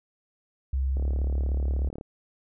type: tone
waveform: sine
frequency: 66.5 Hz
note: C2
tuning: 29 cents sharp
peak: -23 dBFS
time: 0.73-1.89 s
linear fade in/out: 5 ms
type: click train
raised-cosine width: 2 ms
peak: -25 dBFS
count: 39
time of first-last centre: 0.97-2.011 s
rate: 36.5 Hz
effects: none